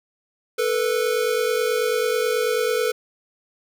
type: tone pair together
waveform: square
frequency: 440.8 / 490 Hz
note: A4 / B4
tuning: +3 / -14 cents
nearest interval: major second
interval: 183 cents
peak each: -23 dBFS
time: 0.58-2.92 s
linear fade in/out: 10 ms
effects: none